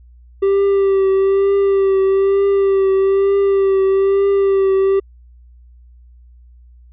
triangle tone with vibrato, 391.1 Hz, G4, 4 cents flat, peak -9 dBFS, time 0.42-5 s, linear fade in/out 10 ms, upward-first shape triangle, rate 1.1 Hz, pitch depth 30 cents each way, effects added 60 Hz sine -41 dBFS peak until 6.92 s + resampled to 8000 Hz

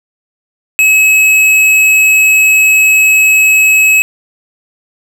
sine tone with hard clipping, 2570 Hz, E7, 45 cents flat, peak -6 dBFS, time 0.79-4.02 s, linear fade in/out 0 ms, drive 11 dB, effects none

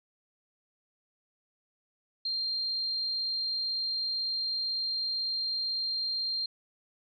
sine tone, 4186 Hz, C8, in tune, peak -29 dBFS, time 2.25-6.46 s, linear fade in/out 5 ms, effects none

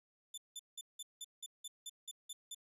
20% pulse tone bursts, 3520 Hz, A7, in tune, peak -38 dBFS, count 11, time 0.34-2.547 s, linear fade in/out 5 ms, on 37 ms, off 180 ms, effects none

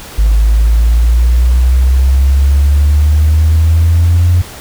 sine exponential sweep, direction up, 51.91 to 89 Hz, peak -4 dBFS, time 0.18-4.42 s, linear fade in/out 10 ms, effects tanh soft clip ceiling -1 dBFS + pink hiss -30 dBFS RMS until 4.6 s

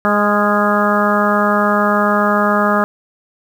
harmonic tone with a mistuned harmonic, 206.9 Hz, G#3, 6 cents flat, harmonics 1 / 2 / 3 / 4 / 5 / 6 / 7 / 8, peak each -17 / -22 / -18 / -22 / -22 / -17 / -23 / -22 dBFS, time 0.05-2.84 s, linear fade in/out 0 ms, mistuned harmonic 7, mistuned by -41 cents, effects 7-bit

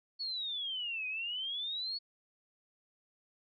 sine exponential two-way sweep, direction down then up, 4443 to 2486 to 4443 Hz, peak -35 dBFS, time 0.19-1.99 s, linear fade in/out 20 ms, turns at 1.07 s, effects none

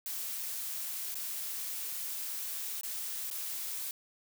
blue noise with dropouts, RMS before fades -38 dBFS, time 0.06-3.91 s, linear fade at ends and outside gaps 1 ms, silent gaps 1.144-1.153 / 2.811-2.833 / 3.302-3.311 s, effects none

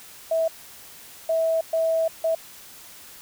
sine tone bursts at uneven times, 651 Hz, E5, 22 cents flat, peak -19 dBFS, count 4, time 0.31-0.48 / 1.29-1.61 / 1.73-2.08 / 2.24-2.35 s, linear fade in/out 5 ms, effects white hiss -45 dBFS RMS until 3.21 s

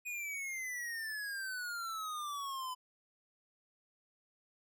square exponential sweep, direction down, 2489 to 1004 Hz, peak -39 dBFS, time 0.05-2.75 s, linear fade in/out 20 ms, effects none

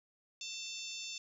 harmonic tone, 892 Hz, A5, 23 cents sharp, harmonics 3 / 4 / 5 / 6 / 7 / 8, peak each -47 / -46 / -50 / -48 / -50 / -50 dBFS, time 0.41-1.18 s, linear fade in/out 2 ms, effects 12-bit

